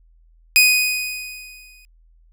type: tone with exponential decay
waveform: sawtooth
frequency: 2492 Hz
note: D#7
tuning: 2 cents sharp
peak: -5 dBFS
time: 0.56-1.85 s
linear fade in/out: 0 ms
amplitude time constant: 280 ms
effects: added 41 Hz sine -50 dBFS peak until 2.32 s